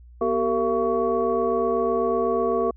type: tone cluster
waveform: sine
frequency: 243.8 / 388.8 / 456.8 / 678 / 1123 Hz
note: B3 / G4 / A#4 / E5 / C#6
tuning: -22 / -14 / -35 / +49 / +22 cents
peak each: -29 / -25 / -23 / -27 / -28 dBFS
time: 0.21-2.71 s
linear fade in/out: 5 ms
effects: tanh soft clip ceiling -8 dBFS + added 60 Hz sine -44 dBFS peak until 2.76 s